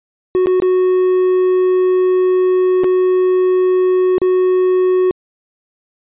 triangle tone with dropouts, 368.5 Hz, F#4, 7 cents flat, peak -8 dBFS, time 0.35-5.11 s, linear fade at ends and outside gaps 0 ms, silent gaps 0.46-0.47 / 0.601-0.622 / 2.836-2.843 / 4.182-4.217 s, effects resampled to 8000 Hz

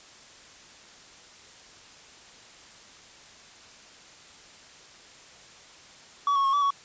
triangle tone with pitch steps, 1136 / 1104 / 1088 / 1149 / 1119 Hz, C#6 / C#6 / C#6 / D6 / C#6, +42 / -7 / -33 / -38 / +16 cents, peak -19 dBFS, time 6.27-6.705 s, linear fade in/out 2 ms, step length 87 ms, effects white hiss -50 dBFS RMS until 6.84 s + resampled to 16000 Hz

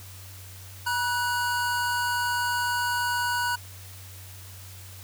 square tone pair together, 962 / 1483.3 Hz, B5 / F#6, -46 / +4 cents, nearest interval perfect fifth, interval 750 cents, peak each -28 dBFS, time 0.86-3.56 s, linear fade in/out 10 ms, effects added 94 Hz sine -43 dBFS peak until 5.03 s + white hiss -47 dBFS RMS until 5.03 s

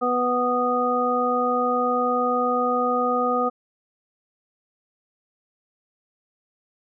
harmonic tone, 247.2 Hz, B3, 2 cents sharp, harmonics 1 / 2 / 3 / 5, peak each -27 / -24 / -26 / -23 dBFS, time 0.01-3.5 s, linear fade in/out 20 ms, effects none

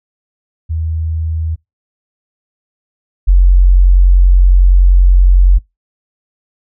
sine tone pair in turn, 80.2 / 45.32 Hz, E2 / F#1, -47 / -35 cents, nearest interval minor seventh, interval 988 cents, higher first, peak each -14 / -3 dBFS, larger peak second, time 0.69-1.56 / 3.27-5.59 s, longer second, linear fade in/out 20 ms, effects noise-tail reverb RT60 0.2 s tail -25 dB re dry

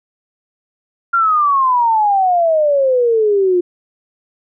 sine exponential sweep, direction down, 1398 to 349.2 Hz, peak -10 dBFS, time 1.13-3.61 s, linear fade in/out 10 ms, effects none

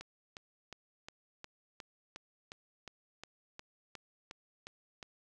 click train, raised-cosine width 0.2 ms, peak -28 dBFS, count 15, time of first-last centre 0.01-5.028 s, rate 2.79 Hz, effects none

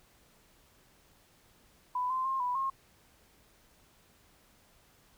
sine tone with pitch steps, 996 / 1038 / 1064 / 988 / 1074 Hz, B5 / C6 / C6 / B5 / C6, +14 / -14 / +29 / 0 / +45 cents, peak -29 dBFS, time 1.95-2.7 s, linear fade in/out 5 ms, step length 150 ms, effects pink hiss -64 dBFS RMS until 5.17 s

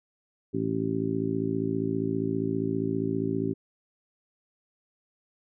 harmonic tone, 55 Hz, A1, in tune, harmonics 2 / 3 / 4 / 5 / 6 / 7, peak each -35 / -33 / -35 / -30 / -36 / -31 dBFS, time 0.53-3.54 s, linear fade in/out 20 ms, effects none

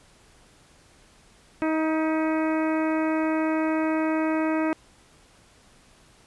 harmonic tone with a mistuned harmonic, 315.7 Hz, D#4, 25 cents sharp, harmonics 1 / 2 / 3 / 4 / 5 / 6 / 7 / 8, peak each -23 / -29 / -33 / -35 / -37 / -39 / -40 / -41 dBFS, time 1.62-4.73 s, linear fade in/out 0 ms, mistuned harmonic 6, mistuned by +35 cents, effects pink hiss -56 dBFS RMS until 6.26 s + resampled to 24000 Hz

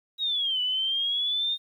sine exponential two-way sweep, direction down then up, 3839 to 2960 to 3681 Hz, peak -24 dBFS, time 0.18-1.58 s, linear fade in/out 50 ms, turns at 0.61 s, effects 10-bit

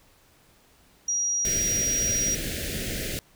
sine tone, 5740 Hz, F8, 47 cents sharp, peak -23 dBFS, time 1.08-2.35 s, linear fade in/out 5 ms
pink band-stop noise, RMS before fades -31 dBFS, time 1.45-3.19 s, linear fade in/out 0 ms, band 630 to 1600 Hz, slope 48 dB/octave
effects pink hiss -59 dBFS RMS until 3.35 s

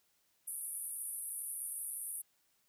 pink band-pass noise, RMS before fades -42 dBFS, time 0.47-2.22 s, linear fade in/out 10 ms, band 9300 to 12000 Hz, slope 96 dB/octave, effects white hiss -75 dBFS RMS until 2.68 s

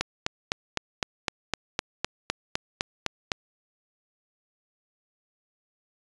click train, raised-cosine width 0.2 ms, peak -7 dBFS, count 14, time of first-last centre 0.01-3.318 s, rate 3.93 Hz, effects resampled to 22050 Hz

